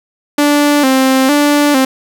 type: tone with vibrato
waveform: sawtooth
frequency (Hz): 277.2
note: C#4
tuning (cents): 0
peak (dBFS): -4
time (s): 0.38-1.85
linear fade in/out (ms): 5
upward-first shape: square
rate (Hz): 1.1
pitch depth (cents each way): 88
effects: none